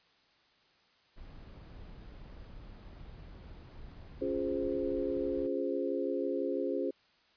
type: noise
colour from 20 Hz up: brown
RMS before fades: -49 dBFS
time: 1.16-5.48 s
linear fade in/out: 20 ms
type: chord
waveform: sine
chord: Db major seventh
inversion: none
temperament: equal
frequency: 277.2 / 349.2 / 415.3 / 523.3 Hz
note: Db4 / F4 / Ab4 / C5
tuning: 0 / 0 / 0 / 0 cents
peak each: -36 dBFS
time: 4.21-6.91 s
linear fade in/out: 10 ms
effects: white hiss -67 dBFS RMS until 7.36 s + resampled to 11025 Hz